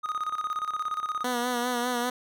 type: tone with tremolo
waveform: triangle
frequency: 1244.5 Hz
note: D#6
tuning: in tune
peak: -24 dBFS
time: 0.03-1.24 s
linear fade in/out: 20 ms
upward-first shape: square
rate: 17 Hz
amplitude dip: 70%
type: tone with vibrato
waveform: 10% pulse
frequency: 244.5 Hz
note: B3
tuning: 17 cents flat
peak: -18 dBFS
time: 1.24-2.1 s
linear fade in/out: 5 ms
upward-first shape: sine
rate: 5 Hz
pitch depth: 42 cents each way
effects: none

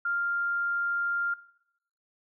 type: tone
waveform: sine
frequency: 1396.9 Hz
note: F6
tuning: in tune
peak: -26 dBFS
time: 0.05-1.34 s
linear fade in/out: 5 ms
effects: noise-tail reverb RT60 0.8 s tail -19 dB re dry

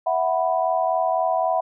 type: chord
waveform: sine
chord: E suspended second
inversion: none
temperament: equal with one note detuned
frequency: 656.2 / 740 / 987.8 Hz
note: E5 / F#5 / B5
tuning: -8 / 0 / 0 cents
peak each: -22 / -22 / -26 dBFS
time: 0.06-1.61 s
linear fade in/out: 10 ms
effects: none

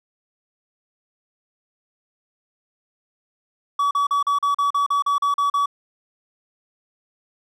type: tone bursts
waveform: triangle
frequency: 1139 Hz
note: C#6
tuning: 47 cents sharp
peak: -15 dBFS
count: 12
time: 3.79-5.659 s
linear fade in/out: 5 ms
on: 120 ms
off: 39 ms
effects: none

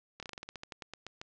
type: slowing click train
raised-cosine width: 0.2 ms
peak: -25 dBFS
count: 15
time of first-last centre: 0.2-1.215 s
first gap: 27 ms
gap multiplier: 1.14
effects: low-pass 7000 Hz 12 dB/octave

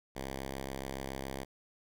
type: tone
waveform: 5% pulse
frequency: 67.1 Hz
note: C2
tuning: 44 cents sharp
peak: -27 dBFS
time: 0.15-1.45 s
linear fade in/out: 20 ms
effects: none

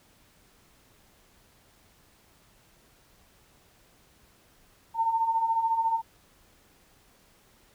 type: beating tone pair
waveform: sine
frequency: 894 / 908 Hz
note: A5 / A#5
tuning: +27 / -46 cents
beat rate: 14 Hz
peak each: -31 / -24 dBFS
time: 4.94-6.02 s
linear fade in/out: 50 ms
effects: pink hiss -61 dBFS RMS until 7.74 s

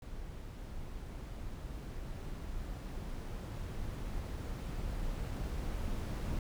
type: noise with level ramp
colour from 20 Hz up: brown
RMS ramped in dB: -45 to -36 dBFS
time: 0.02-6.39 s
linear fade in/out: 2 ms
effects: none

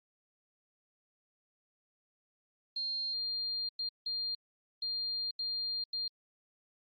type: tone bursts at uneven times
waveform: sine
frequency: 4200 Hz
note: C8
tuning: 6 cents sharp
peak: -33 dBFS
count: 6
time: 2.76-3.69 / 3.79-3.89 / 4.06-4.35 / 4.82-5.31 / 5.39-5.84 / 5.93-6.08 s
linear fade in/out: 5 ms
effects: Opus 24 kbps

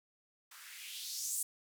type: noise with band-pass filter sweep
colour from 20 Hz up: violet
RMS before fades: -42 dBFS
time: 0.51-1.43 s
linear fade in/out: 5 ms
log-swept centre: 1200 to 9000 Hz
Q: 2.7
effects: none

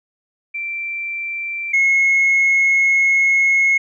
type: tone pair in turn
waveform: sine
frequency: 2349 / 2171 Hz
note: D7 / C#7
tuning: 0 / -37 cents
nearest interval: minor second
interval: 137 cents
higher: first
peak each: -22 / -10 dBFS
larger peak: second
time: 0.54-1.73 / 1.73-3.78 s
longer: second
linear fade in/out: 10 ms
effects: tanh soft clip ceiling -9 dBFS

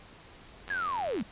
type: click train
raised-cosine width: 0.3 ms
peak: -26 dBFS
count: 49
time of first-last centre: 0.68-1.21 s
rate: 90.5 Hz
type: linear sweep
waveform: sine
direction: down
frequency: 1701 to 172.8 Hz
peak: -29 dBFS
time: 0.7-1.23 s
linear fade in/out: 5 ms
effects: pink hiss -52 dBFS RMS until 1.31 s + resampled to 8000 Hz

